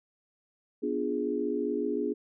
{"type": "chord", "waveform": "sine", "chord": "B diminished seventh", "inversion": "none", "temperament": "equal", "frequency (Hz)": [246.9, 293.7, 349.2, 415.3], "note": ["B3", "D4", "F4", "Ab4"], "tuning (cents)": [0, 0, 0, 0], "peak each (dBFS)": [-34, -33, -35, -31], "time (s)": [0.82, 2.14], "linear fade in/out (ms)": 20, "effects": []}